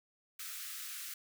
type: high-pass noise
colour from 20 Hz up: white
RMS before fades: -44 dBFS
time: 0.39-1.14 s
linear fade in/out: 5 ms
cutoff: 1200 Hz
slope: 96 dB/octave
effects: none